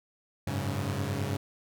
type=chord; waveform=sawtooth; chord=F# suspended second; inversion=none; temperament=equal with one note detuned; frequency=94.5 / 103.83 / 138.59 Hz; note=F#2 / G#2 / C#3; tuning=+37 / 0 / 0 cents; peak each=-30 dBFS; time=0.47-1.37 s; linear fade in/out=5 ms; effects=none